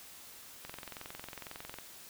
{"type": "click train", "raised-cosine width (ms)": 0.3, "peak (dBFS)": -27, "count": 26, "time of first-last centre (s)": [0.65, 1.786], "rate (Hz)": 22, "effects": ["white hiss -52 dBFS RMS until 2.09 s"]}